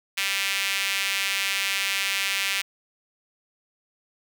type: tone with high-pass filter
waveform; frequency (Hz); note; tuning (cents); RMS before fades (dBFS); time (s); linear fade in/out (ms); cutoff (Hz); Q
sawtooth; 196; G3; 0; -26; 0.17-2.62; 10; 2400; 2.1
effects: none